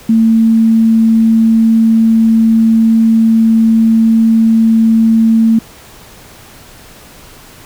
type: tone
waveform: sine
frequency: 224.8 Hz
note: A3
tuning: 37 cents sharp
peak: -5 dBFS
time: 0.09-5.59 s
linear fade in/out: 5 ms
effects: pink hiss -37 dBFS RMS until 7.65 s